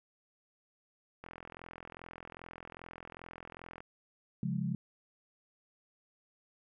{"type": "click train", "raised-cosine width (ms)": 0.5, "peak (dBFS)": -31, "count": 110, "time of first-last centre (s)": [1.24, 3.805], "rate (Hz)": 42.5}
{"type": "chord", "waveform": "sine", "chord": "Db major", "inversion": "none", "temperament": "equal with one note detuned", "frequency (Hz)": [138.59, 176.34, 207.7], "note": ["Db3", "F3", "Ab3"], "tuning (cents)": [0, 17, 0], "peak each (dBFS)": [-36, -35, -37], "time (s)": [4.43, 4.75], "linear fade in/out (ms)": 2}
{"effects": []}